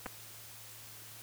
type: clicks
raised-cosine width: 0.5 ms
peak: -24 dBFS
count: 2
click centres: 0.06 / 0.064 s
effects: added 110 Hz sine -59 dBFS peak until 1.22 s + white hiss -51 dBFS RMS until 1.22 s